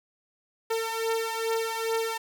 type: beating tone pair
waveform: sawtooth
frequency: 450.6 / 453 Hz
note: A4 / A#4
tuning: +41 / -50 cents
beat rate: 2.4 Hz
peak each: -25 / -27 dBFS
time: 0.7-2.18 s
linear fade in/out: 10 ms
effects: none